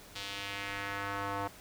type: tone with band-pass filter sweep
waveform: square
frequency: 100 Hz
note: G2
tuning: 35 cents sharp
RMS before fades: -38 dBFS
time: 0.15-1.48 s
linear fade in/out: 10 ms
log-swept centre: 3900 to 930 Hz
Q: 1.6
effects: pink hiss -53 dBFS RMS until 1.6 s